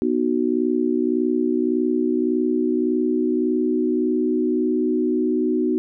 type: chord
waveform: sine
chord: B major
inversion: none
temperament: just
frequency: 246.9 / 308.7 / 370.4 Hz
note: B3 / D#4 / F#4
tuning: 0 / -14 / +2 cents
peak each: -22 dBFS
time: 0.02-5.78 s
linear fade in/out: 0 ms
effects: none